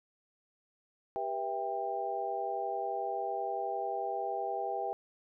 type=harmonic tone with a mistuned harmonic; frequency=131.9 Hz; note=C3; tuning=14 cents sharp; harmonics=3 / 4 / 5 / 6; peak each=-40 / -40 / -38 / -35 dBFS; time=1.16-4.93 s; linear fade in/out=0 ms; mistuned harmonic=4; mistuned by=-140 cents; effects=none